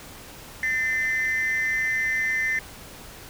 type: tone pair together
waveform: sine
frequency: 1793.5 / 2061 Hz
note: A6 / C7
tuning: +33 / -27 cents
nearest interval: major second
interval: 240 cents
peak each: -23 dBFS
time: 0.63-2.59 s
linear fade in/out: 2 ms
effects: tanh soft clip ceiling -18 dBFS + pink hiss -43 dBFS RMS until 3.29 s